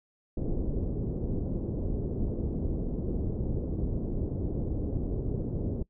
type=low-pass noise; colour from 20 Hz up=pink; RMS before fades=-31 dBFS; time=0.37-5.83 s; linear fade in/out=5 ms; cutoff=440 Hz; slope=24 dB/octave; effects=noise-tail reverb RT60 0.1 s tail -22 dB re dry